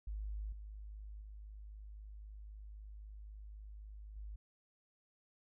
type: tone with level steps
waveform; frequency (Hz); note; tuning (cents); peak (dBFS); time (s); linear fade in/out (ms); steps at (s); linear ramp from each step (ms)
sine; 51.91; G#1; 0; -39 / -46 / -48 / -44; 0.07-4.36; 5; 0.52 / 1.21 / 4.16; 5
effects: none